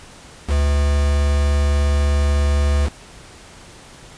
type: tone with quantisation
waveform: triangle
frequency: 71.8 Hz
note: D2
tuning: 39 cents flat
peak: -12 dBFS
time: 0.47-2.9 s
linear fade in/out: 50 ms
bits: 4
effects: pink hiss -42 dBFS RMS until 4.17 s + resampled to 22050 Hz